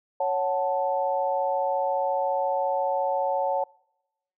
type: chord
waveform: sine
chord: F# minor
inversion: second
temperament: equal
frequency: 554.4 / 740 / 880 Hz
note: C#5 / F#5 / A5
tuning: 0 / 0 / 0 cents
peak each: -26 / -28 / -27 dBFS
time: 0.2-3.64 s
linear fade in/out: 5 ms
effects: noise-tail reverb RT60 0.9 s tail -26 dB re dry